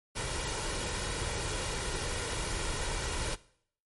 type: noise with comb filter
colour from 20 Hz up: pink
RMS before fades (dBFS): -34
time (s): 0.15-3.36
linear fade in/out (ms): 20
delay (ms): 2.1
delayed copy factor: +0.5
effects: noise-tail reverb RT60 0.6 s tail -19 dB re dry + MP3 48 kbps